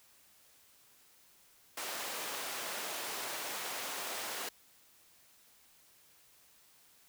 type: high-pass noise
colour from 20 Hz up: pink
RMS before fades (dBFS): -40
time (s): 1.77-4.49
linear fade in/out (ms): 5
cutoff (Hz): 530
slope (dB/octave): 12
effects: white hiss -64 dBFS RMS until 7.08 s